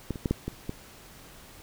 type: clicks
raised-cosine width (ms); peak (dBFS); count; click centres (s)
3; -16 / -24 / -13 / -11 / -18 / -18; 6; 0.107 / 0.158 / 0.258 / 0.31 / 0.48 / 0.694
effects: pink hiss -50 dBFS RMS until 1.62 s